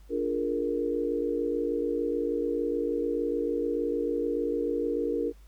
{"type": "chord", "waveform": "sine", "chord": "Bb dominant seventh", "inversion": "first", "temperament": "just", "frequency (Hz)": [291.4, 349.6, 419.5, 466.2], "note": ["D4", "F4", "Ab4", "Bb4"], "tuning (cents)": [-13, 2, 17, 0], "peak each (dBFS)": [-32, -33, -34, -29], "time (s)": [0.09, 5.33], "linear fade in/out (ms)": 50, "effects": ["added 50 Hz sine -49 dBFS peak until 5.47 s", "pink hiss -64 dBFS RMS until 5.47 s"]}